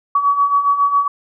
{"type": "beating tone pair", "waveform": "sine", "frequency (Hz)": [1129, 1136.3], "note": ["C#6", "C#6"], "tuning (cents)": [31, 43], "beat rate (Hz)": 7.3, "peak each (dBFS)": [-19, -13], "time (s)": [0.15, 1.08], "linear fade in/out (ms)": 5, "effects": []}